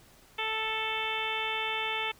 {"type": "harmonic tone", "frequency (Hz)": 440, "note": "A4", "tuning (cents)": 0, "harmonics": [1, 2, 3, 4, 5, 6, 7, 8], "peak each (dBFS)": [-40, -36, -39, -41, -36, -36, -38, -39], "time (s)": [0.38, 2.12], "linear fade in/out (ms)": 10, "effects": ["pink hiss -58 dBFS RMS until 2.19 s"]}